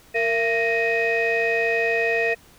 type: tone cluster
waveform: sine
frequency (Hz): 461 / 676 / 1865 / 2513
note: A#4 / E5 / A#6 / D#7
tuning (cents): -19 / +43 / 0 / +17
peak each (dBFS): -22 / -25 / -23 / -24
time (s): 0.14-2.35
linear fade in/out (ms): 20
effects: tanh soft clip ceiling -13 dBFS + pink hiss -52 dBFS RMS until 2.58 s